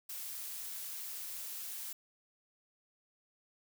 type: noise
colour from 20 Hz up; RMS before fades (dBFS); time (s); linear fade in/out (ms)
blue; -43; 0.09-1.93; 5
effects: none